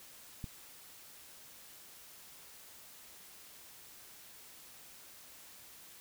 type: click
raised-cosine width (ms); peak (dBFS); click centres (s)
5; -28; 0.442
effects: white hiss -55 dBFS RMS until 6 s